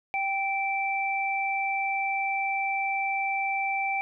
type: tone pair together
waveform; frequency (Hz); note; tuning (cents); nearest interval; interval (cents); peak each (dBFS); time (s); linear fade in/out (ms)
sine; 784 / 2335; G5 / D7; 0 / -11; octave + perfect fifth; 1889; -28; 0.14-4.01; 0
effects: none